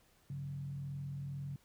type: tone with frequency modulation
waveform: sine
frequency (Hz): 140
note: C#3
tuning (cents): +18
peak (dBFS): -39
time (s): 0.3-1.56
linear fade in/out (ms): 2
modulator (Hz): 42.1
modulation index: 0.48
effects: pink hiss -69 dBFS RMS until 1.64 s